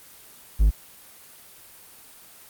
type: tone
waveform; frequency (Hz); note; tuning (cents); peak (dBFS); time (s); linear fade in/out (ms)
triangle; 51.8; G#1; -4; -12; 0.59-0.71; 20
effects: white hiss -48 dBFS RMS until 2.49 s + Opus 24 kbps